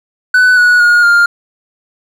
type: tone with pitch steps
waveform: triangle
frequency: 1497 / 1465.3 / 1434.4 / 1404 Hz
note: F#6 / F#6 / F6 / F6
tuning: +20 / -17 / +46 / +9 cents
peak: -3 dBFS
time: 0.34-1.26 s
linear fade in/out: 5 ms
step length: 230 ms
effects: none